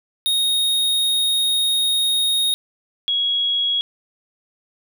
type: tone pair in turn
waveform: square / sine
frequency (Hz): 3729 / 3322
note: A#7 / G#7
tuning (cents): 0 / 0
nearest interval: major second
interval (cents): 200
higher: first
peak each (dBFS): -17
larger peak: neither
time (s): 0.26-2.54 / 3.08-3.81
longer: first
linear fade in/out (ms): 0
effects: none